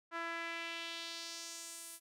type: tone with band-pass filter sweep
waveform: sawtooth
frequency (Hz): 334.3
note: E4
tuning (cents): +24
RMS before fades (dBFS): -44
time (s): 0.11-2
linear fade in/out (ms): 50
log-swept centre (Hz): 1400 to 11000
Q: 1.9
effects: none

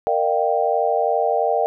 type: tone cluster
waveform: sine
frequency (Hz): 463.6 / 607 / 699 / 782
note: A#4 / D#5 / F5 / G5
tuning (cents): -10 / -43 / +1 / -4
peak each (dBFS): -22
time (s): 0.07-1.66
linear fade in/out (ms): 0
effects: none

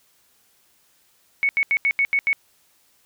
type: tone bursts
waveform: sine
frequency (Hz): 2217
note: C#7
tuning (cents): 0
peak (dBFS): -16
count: 7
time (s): 1.43-2.33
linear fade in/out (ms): 0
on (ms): 60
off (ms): 80
effects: white hiss -61 dBFS RMS until 3.05 s

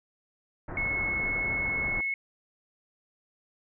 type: low-pass noise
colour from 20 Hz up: pink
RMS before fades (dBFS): -37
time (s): 0.68-2.01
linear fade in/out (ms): 5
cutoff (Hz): 1800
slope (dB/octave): 48
type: tone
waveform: sine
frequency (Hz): 2188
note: C#7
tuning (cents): -23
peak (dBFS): -27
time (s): 0.77-2.14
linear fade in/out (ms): 2
effects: none

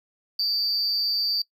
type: tone with amplitude modulation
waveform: triangle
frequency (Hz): 4658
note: D8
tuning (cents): -15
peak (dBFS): -16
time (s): 0.39-1.42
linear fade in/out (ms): 5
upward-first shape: sine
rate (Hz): 209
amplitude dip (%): 80
effects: noise-tail reverb RT60 0.1 s tail -23 dB re dry + tanh soft clip ceiling -15 dBFS

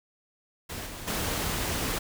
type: noise with level steps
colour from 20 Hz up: pink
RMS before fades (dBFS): -37 / -40 / -30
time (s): 0.69-1.99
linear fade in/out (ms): 10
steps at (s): 0.86 / 1.07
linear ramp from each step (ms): 10
effects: none

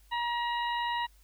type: harmonic tone with a mistuned harmonic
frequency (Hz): 951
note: A#5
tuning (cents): +34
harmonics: 1 / 2 / 3 / 4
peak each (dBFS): -30 / -36 / -40 / -42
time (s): 0.11-1.07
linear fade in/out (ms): 20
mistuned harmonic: 4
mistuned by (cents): +27
effects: added 50 Hz sine -57 dBFS peak until 1.23 s + white hiss -66 dBFS RMS until 1.23 s

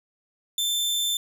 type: tone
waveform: sawtooth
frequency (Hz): 3549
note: A7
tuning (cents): +14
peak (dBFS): -20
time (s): 0.58-1.17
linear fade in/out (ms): 2
effects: none

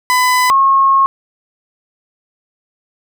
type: tone pair in turn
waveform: 30% pulse / sine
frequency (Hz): 1003 / 1085.7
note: B5 / C#6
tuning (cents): +26 / -36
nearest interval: minor second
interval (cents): 138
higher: second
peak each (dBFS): -7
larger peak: neither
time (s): 0.1-0.5 / 0.5-1.06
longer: second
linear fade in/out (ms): 0
effects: none

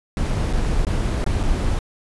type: noise with dropouts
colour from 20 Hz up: brown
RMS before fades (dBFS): -20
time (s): 0.17-1.79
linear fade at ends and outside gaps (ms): 1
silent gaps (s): 0.529-0.534 / 0.85-0.868 / 1.243-1.263 / 1.431-1.435
effects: resampled to 24000 Hz

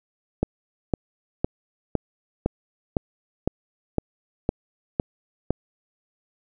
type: click train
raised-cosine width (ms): 2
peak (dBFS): -7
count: 11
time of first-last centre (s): 0.43-5.506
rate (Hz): 1.97
effects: none

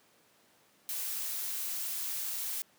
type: noise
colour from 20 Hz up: blue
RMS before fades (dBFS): -36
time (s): 0.89-2.62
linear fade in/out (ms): 0
effects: pink hiss -65 dBFS RMS until 2.78 s + high-pass 200 Hz 12 dB/octave

